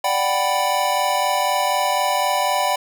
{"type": "chord", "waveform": "square", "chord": "G major seventh", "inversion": "second", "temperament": "equal", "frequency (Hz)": [587.3, 740, 784, 987.8], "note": ["D5", "F#5", "G5", "B5"], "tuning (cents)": [0, 0, 0, 0], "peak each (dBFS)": [-25, -24, -24, -23], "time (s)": [0.04, 2.76], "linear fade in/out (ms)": 5, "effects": []}